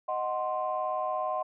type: chord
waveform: sine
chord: C diminished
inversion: first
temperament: equal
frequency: 622.3 / 740 / 1046.5 Hz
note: Eb5 / Gb5 / C6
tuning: 0 / 0 / 0 cents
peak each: -32 dBFS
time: 0.08-1.43 s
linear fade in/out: 10 ms
effects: tanh soft clip ceiling -19 dBFS